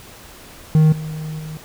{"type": "tone with level steps", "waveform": "triangle", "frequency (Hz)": 155.9, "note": "D#3", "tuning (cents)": 4, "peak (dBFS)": [-7, -23, -26], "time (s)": [0.75, 1.57], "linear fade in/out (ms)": 0, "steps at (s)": [0.92, 1.39], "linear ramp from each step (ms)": 5, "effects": ["pink hiss -41 dBFS RMS until 1.64 s"]}